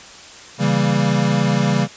square chord, C# diminished seventh, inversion none, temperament equal, 138.59 / 164.81 / 196 / 233.1 Hz, C#3 / E3 / G3 / Bb3, 0 / 0 / 0 / 0 cents, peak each -20 / -22 / -20 / -24 dBFS, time 0.58-1.88 s, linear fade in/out 50 ms, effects white hiss -39 dBFS RMS until 1.96 s + resampled to 16000 Hz

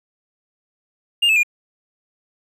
triangle tone with pitch steps, 2813 / 2610 / 2421 Hz, F7 / E7 / D#7, +12 / -18 / -48 cents, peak -11 dBFS, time 1.22-1.433 s, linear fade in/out 10 ms, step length 71 ms, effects none

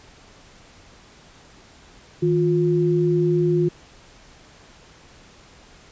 sine tone pair together, 158.6 / 353.8 Hz, D#3 / F4, +33 / +23 cents, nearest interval octave + major second, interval 1390 cents, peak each -20 / -18 dBFS, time 2.22-3.69 s, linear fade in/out 10 ms, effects pink hiss -49 dBFS RMS until 5.91 s + resampled to 16000 Hz

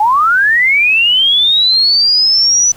sine linear sweep, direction up, 815 to 6000 Hz, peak -7 dBFS, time 0-2.72 s, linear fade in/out 5 ms, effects pink hiss -40 dBFS RMS until 2.76 s

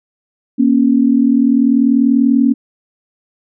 sine tone pair together, 236.9 / 277.2 Hz, A#3 / C#4, +28 / 0 cents, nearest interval minor third, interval 272 cents, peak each -11 dBFS, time 0.58-2.54 s, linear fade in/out 20 ms, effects none

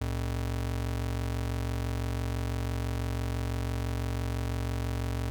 square ring-modulated tone, 87.31 Hz, F2, in tune, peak -27 dBFS, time 0.01-5.3 s, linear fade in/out 0 ms, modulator 23 Hz, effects none

